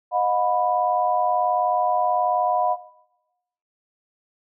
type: chord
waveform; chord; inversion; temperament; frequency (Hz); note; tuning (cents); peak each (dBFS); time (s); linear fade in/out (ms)
sine; B major; first; equal with one note detuned; 622.3 / 721 / 987.8; D#5 / F#5 / B5; 0 / -45 / 0; -25 / -20 / -24; 0.11-2.77; 50
effects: noise-tail reverb RT60 0.9 s tail -17 dB re dry